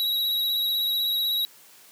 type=tone with vibrato; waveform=square; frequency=3867 Hz; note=B7; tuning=37 cents flat; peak=-23 dBFS; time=0-1.45 s; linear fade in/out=0 ms; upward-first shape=triangle; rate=16 Hz; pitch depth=36 cents each way; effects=white hiss -52 dBFS RMS until 1.91 s + high-pass 150 Hz 12 dB/octave